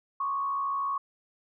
sine tone with frequency modulation, 1109 Hz, C#6, in tune, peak -27 dBFS, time 0.2-0.98 s, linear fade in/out 5 ms, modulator 66.9 Hz, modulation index 0.55, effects none

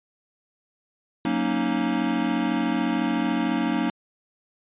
square chord, D# minor seventh, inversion first, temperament equal, 185 / 233.1 / 277.2 / 311.1 Hz, F#3 / A#3 / C#4 / D#4, 0 / 0 / 0 / 0 cents, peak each -31 / -27 / -28 / -28 dBFS, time 1.25-3.9 s, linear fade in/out 2 ms, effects resampled to 8000 Hz

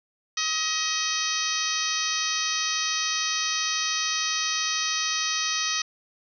harmonic tone with a mistuned harmonic, 633 Hz, D#5, 30 cents sharp, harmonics 2 / 3 / 4 / 5 / 6 / 7 / 8 / 9 / 10, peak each -33 / -33 / -33 / -33 / -33 / -33 / -33 / -33 / -33 dBFS, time 0.37-5.82 s, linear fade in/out 5 ms, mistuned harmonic 10, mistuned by -66 cents, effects none

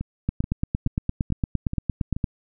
two click trains, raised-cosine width 5 ms, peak -16 / -10 dBFS, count 6 / 18, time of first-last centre 0.01-2.165 / 0.29-2.242 s, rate 2.32 / 8.71 Hz, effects none

